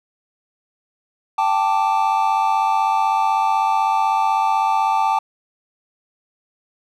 triangle chord, G suspended second, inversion none, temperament equal, 784 / 880 / 1174.7 Hz, G5 / A5 / D6, 0 / 0 / 0 cents, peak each -18 / -16 / -21 dBFS, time 1.38-5.19 s, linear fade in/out 5 ms, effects none

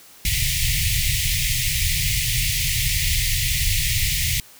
pink band-stop noise, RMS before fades -21 dBFS, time 0.25-4.4 s, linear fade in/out 2 ms, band 150 to 1900 Hz, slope 96 dB/octave, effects white hiss -47 dBFS RMS until 4.59 s

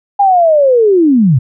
sine linear sweep, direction down, 818 to 113.9 Hz, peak -5 dBFS, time 0.19-1.39 s, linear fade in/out 10 ms, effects none

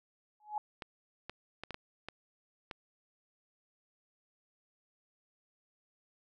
sine tone with exponential growth, 844 Hz, G#5, 28 cents sharp, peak -29 dBFS, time 0.4-0.58 s, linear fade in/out 2 ms, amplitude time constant 38 ms
clicks, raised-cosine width 0.3 ms, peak -25 dBFS, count 7, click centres 0.822 / 1.296 / 1.636 / 1.707 / 1.744 / 2.086 / 2.712 s
effects none

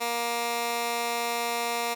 15% pulse tone with high-pass filter, 235.5 Hz, A#3, 18 cents sharp, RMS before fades -29 dBFS, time 0-1.95 s, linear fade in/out 20 ms, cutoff 610 Hz, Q 0.56, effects none

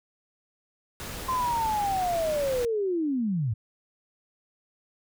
pink noise, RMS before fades -37 dBFS, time 1-2.65 s, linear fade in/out 0 ms
sine linear sweep, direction down, 1046.5 to 98.5 Hz, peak -24 dBFS, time 1.28-3.54 s, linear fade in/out 10 ms
effects none

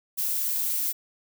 violet noise, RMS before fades -27 dBFS, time 0.17-0.93 s, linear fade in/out 20 ms, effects none

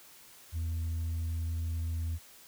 sine tone, 82.41 Hz, E2, in tune, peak -28 dBFS, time 0.52-2.19 s, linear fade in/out 50 ms, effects tanh soft clip ceiling -30 dBFS + white hiss -55 dBFS RMS until 2.47 s

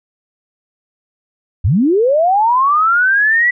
sine linear sweep, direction up, 69.3 to 1976 Hz, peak -9 dBFS, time 1.64-3.51 s, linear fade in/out 10 ms, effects none

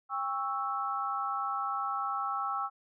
sine chord, C# diminished, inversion second, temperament equal with one note detuned, 799.1 / 1108.7 / 1318.5 Hz, G5 / C#6 / E6, +33 / 0 / 0 cents, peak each -36 / -36 / -33 dBFS, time 0.09-2.7 s, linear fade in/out 50 ms, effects none

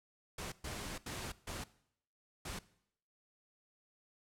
pink noise bursts at uneven times, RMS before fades -43 dBFS, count 5, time 0.38-0.52 / 0.64-0.98 / 1.06-1.32 / 1.47-1.64 / 2.45-2.59 s, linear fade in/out 5 ms, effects noise-tail reverb RT60 0.7 s tail -19 dB re dry + low-pass 11000 Hz 12 dB/octave

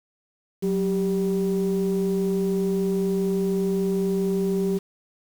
sine tone pair together, 185 / 392 Hz, F#3 / G4, 0 / 0 cents, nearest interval octave + minor second, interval 1300 cents, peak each -22 dBFS, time 0.62-4.79 s, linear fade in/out 20 ms, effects tanh soft clip ceiling -16 dBFS + 7-bit

